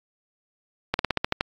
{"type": "slowing click train", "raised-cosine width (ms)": 0.3, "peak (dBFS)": -6, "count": 8, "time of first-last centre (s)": [0.94, 1.409], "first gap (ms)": 51, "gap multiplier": 1.09, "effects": ["AAC 64 kbps"]}